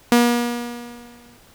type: tone with exponential decay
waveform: sawtooth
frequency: 239.4 Hz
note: A#3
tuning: 46 cents sharp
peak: -6 dBFS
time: 0.12-1.37 s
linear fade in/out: 2 ms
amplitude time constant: 270 ms
effects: pink hiss -51 dBFS RMS until 1.54 s